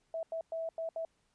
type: tone bursts at uneven times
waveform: sine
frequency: 654 Hz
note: E5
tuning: 14 cents flat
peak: -34 dBFS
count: 5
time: 0.14-0.23 / 0.32-0.41 / 0.52-0.69 / 0.78-0.89 / 0.96-1.05 s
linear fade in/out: 2 ms
effects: pink hiss -75 dBFS RMS until 1.34 s + resampled to 22050 Hz